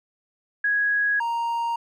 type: tone pair in turn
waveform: sine / triangle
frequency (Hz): 1661.2 / 932.3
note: G#6 / A#5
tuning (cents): 0 / 0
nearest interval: minor seventh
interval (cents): 1000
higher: first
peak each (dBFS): -19 / -21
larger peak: first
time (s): 0.64-1.2 / 1.2-1.76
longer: neither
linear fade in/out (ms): 5
effects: none